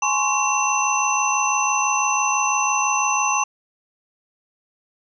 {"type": "tone cluster", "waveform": "sine", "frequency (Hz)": [842, 1042, 1108, 2717, 6080], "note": ["G#5", "C6", "C#6", "F7", "F#8"], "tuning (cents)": [24, -7, -1, -48, 46], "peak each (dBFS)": -24, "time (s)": [0.02, 3.44], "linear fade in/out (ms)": 5, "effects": []}